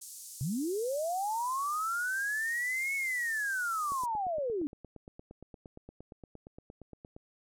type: band-pass noise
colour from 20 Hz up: pink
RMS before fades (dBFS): -47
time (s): 0.01-4.06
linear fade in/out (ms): 10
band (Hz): 6200 to 12000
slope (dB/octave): 24
type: linear two-way sweep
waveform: sine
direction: up then down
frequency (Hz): 119.5 to 2217 to 274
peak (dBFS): -30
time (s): 0.41-4.67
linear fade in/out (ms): 0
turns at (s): 2.95
type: click train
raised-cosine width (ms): 2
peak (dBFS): -34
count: 29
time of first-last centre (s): 3.92-7.164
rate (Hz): 8.63
effects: none